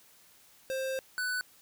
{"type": "tone pair in turn", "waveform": "square", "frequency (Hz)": [528, 1493.4], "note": ["C5", "F#6"], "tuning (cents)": [16, 16], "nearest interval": "octave + tritone", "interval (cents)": 1800, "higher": "second", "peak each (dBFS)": [-32, -31], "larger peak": "second", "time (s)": [[0.7, 0.99], [1.18, 1.41]], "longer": "first", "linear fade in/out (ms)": 0, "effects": ["white hiss -60 dBFS RMS until 1.61 s"]}